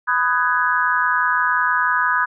sine chord, G# minor seventh, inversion first, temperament just, 996.7 / 1245.9 / 1495.1 / 1661.2 Hz, B5 / D#6 / F#6 / G#6, +16 / +2 / +18 / 0 cents, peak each -21 dBFS, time 0.07-2.26 s, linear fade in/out 20 ms, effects none

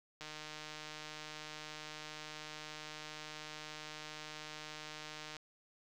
click train, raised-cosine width 0.2 ms, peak -29 dBFS, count 790, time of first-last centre 0.21-5.367 s, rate 153 Hz, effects 10-bit

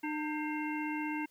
harmonic tone with a mistuned harmonic, 302.6 Hz, D#4, 48 cents flat, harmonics 1 / 3 / 5 / 7 / 9, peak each -35 / -40 / -45 / -42 / -45 dBFS, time 0.03-1.26 s, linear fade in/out 10 ms, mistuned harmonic 5, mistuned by +75 cents, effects white hiss -69 dBFS RMS until 1.3 s

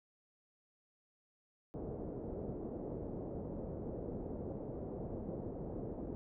white low-pass noise, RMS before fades -43 dBFS, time 1.74-6.15 s, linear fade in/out 0 ms, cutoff 510 Hz, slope 24 dB/octave, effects none

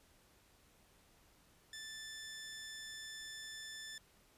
15% pulse tone, 1760 Hz, A6, in tune, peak -40 dBFS, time 1.73-3.98 s, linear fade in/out 2 ms, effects pink hiss -68 dBFS RMS until 4.37 s + resampled to 32000 Hz

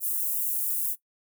white high-pass noise, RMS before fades -28 dBFS, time 0-0.96 s, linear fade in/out 50 ms, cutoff 10000 Hz, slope 24 dB/octave, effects noise-tail reverb RT60 0.1 s tail -17 dB re dry

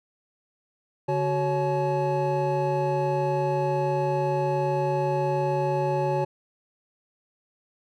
triangle tone cluster, 143.7 / 372.4 / 555 / 857 Hz, D3 / F#4 / C#5 / A5, -37 / +11 / +2 / -46 cents, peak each -26 dBFS, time 1.08-6.25 s, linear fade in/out 10 ms, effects none

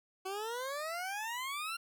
20% pulse exponential sweep, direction up, 371.7 to 1396.9 Hz, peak -32 dBFS, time 0.25-1.77 s, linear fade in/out 10 ms, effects none

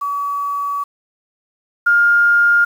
sine tone pair in turn, 1138 / 1411.2 Hz, C#6 / F6, +45 / +18 cents, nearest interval major third, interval 373 cents, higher second, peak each -18 / -9 dBFS, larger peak second, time 0.01-0.84 / 1.86-2.65 s, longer first, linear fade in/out 10 ms, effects 7-bit

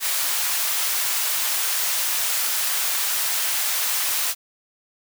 white high-pass noise, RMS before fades -23 dBFS, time 0-4.35 s, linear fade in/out 50 ms, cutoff 810 Hz, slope 12 dB/octave, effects none

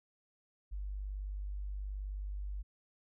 sine tone, 49.43 Hz, G1, 15 cents sharp, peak -37 dBFS, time 0.71-2.63 s, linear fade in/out 20 ms, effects none

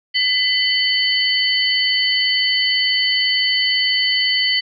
sine tone cluster, 2012 / 3038 / 4489 Hz, B6 / F#7 / C#8, +32 / +45 / +21 cents, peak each -19 dBFS, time 0.14-4.61 s, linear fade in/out 20 ms, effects none

